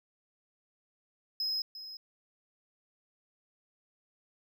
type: tone with echo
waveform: triangle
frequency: 5110 Hz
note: D#8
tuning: 45 cents sharp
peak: -29 dBFS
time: 1.4-1.62 s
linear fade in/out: 2 ms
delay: 350 ms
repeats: 1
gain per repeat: -12 dB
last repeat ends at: 1.97 s
effects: none